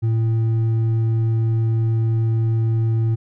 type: tone with hard clipping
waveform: sine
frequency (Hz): 112.9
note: A2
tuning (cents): +45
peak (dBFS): -17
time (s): 0.02-3.16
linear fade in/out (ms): 20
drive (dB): 4
effects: none